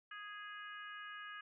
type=harmonic tone; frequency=414.4 Hz; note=G#4; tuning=4 cents flat; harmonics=3 / 4 / 5 / 6 / 7; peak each=-51 / -49 / -60 / -60 / -56 dBFS; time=0.11-1.41 s; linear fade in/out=5 ms; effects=none